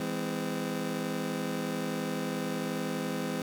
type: chord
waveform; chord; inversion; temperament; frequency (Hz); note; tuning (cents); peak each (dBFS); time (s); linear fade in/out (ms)
25% pulse; E augmented; none; just; 164.81 / 206 / 257.5; E3 / G#3 / B#3; 0 / -14 / -28; -33 / -32 / -31; 0-3.42; 2
effects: none